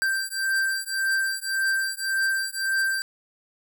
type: beating tone pair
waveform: square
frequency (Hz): 1568 / 1569.8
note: G6 / G6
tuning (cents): 0 / +2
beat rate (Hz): 1.8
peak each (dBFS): -27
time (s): 0.02-3.02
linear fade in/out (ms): 0
effects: none